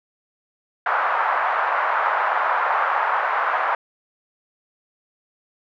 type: band-pass noise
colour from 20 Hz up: white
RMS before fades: -21 dBFS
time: 0.86-3.75 s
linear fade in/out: 2 ms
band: 730 to 1400 Hz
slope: 24 dB/octave
effects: none